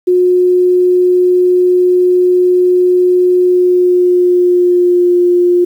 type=tone with pitch glide; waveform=sine; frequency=361.4 to 353.8 Hz; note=F#4 to F4; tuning=-41 to +23 cents; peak=-6 dBFS; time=0.07-5.65 s; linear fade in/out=10 ms; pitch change=-36 cents; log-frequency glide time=3.44-5.16 s; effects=7-bit